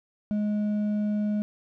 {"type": "tone with hard clipping", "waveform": "sine", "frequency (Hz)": 209.2, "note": "G#3", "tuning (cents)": 13, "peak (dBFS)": -25, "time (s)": [0.31, 1.42], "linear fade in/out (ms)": 0, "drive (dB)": 4, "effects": []}